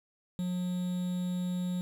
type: tone with quantisation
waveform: triangle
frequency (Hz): 180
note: F#3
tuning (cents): -47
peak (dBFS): -28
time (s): 0.39-1.81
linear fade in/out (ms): 0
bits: 8
effects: none